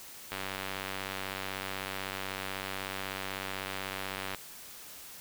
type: click train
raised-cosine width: 0.3 ms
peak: -19 dBFS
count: 388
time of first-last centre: 0.32-4.347 s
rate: 96.1 Hz
effects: white hiss -48 dBFS RMS until 5.2 s